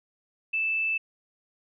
sine tone, 2637 Hz, E7, in tune, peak -24 dBFS, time 0.53-0.98 s, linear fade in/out 10 ms, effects none

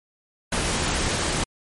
pink noise, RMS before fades -24 dBFS, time 0.52-1.44 s, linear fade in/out 5 ms, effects MP3 48 kbps

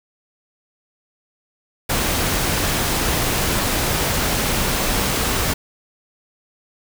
pink noise, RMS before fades -20 dBFS, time 1.89-5.54 s, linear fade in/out 10 ms, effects none

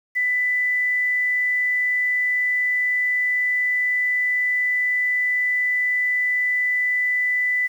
sine tone with quantisation, 1991 Hz, B6, 14 cents sharp, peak -18 dBFS, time 0.15-7.68 s, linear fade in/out 20 ms, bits 8, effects none

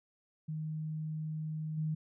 sine tone with level steps, 155.8 Hz, D#3, 3 cents sharp, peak -35 / -31 dBFS, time 0.48-1.95 s, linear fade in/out 10 ms, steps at 1.77 s, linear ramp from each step 10 ms, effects none

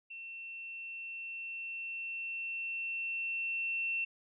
sine tone with level ramp, 2700 Hz, E7, 41 cents sharp, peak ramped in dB -43 to -31 dBFS, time 0.1-4.05 s, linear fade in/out 10 ms, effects none

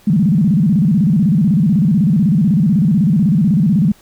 sine tone with vibrato, 180.5 Hz, F#3, 43 cents flat, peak -9 dBFS, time 0.07-3.92 s, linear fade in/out 5 ms, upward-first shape square, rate 16 Hz, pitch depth 260 cents each way, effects pink hiss -48 dBFS RMS until 4.01 s

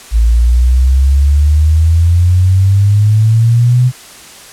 sine exponential sweep, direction up, 55 to 127.5 Hz, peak -5 dBFS, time 0.11-3.92 s, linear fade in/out 50 ms, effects white hiss -34 dBFS RMS until 4.52 s + low-pass 10000 Hz 12 dB/octave

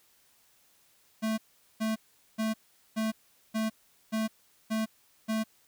square tone bursts, 220 Hz, A3, in tune, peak -28 dBFS, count 8, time 1.22-5.44 s, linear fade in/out 20 ms, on 160 ms, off 420 ms, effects white hiss -65 dBFS RMS until 5.67 s

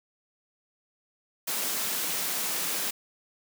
white high-pass noise, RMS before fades -30 dBFS, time 1.47-2.91 s, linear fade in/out 10 ms, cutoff 150 Hz, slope 48 dB/octave, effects none

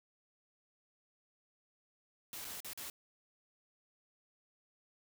white noise with dropouts, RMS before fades -45 dBFS, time 2.33-2.9 s, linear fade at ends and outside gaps 1 ms, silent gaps 2.446-2.45 / 2.604-2.646 / 2.733-2.775 s, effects none

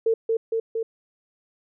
sine tone with echo, 451.1 Hz, A4, 43 cents sharp, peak -17 dBFS, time 0.06-0.14 s, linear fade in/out 5 ms, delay 230 ms, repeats 3, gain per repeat -2 dB, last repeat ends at 0.83 s, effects none

